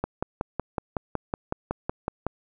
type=click train; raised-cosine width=1 ms; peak=-12 dBFS; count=13; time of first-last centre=0.04-2.266 s; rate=5.39 Hz; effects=none